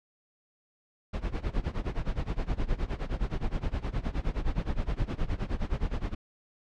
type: noise with tremolo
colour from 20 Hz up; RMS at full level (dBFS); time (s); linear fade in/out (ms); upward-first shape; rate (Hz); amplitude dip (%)
brown; -27; 1.13-6.15; 10; sine; 9.6; 90
effects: low-pass 4000 Hz 12 dB/octave